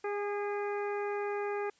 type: harmonic tone with a mistuned harmonic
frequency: 408.3 Hz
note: G#4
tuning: 29 cents flat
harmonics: 1 / 2 / 3 / 4 / 5 / 6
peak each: -33 / -39 / -43 / -45 / -47 / -49 dBFS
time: 0.04-1.7 s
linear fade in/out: 5 ms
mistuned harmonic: 2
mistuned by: +18 cents
effects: white hiss -67 dBFS RMS until 1.79 s + resampled to 16000 Hz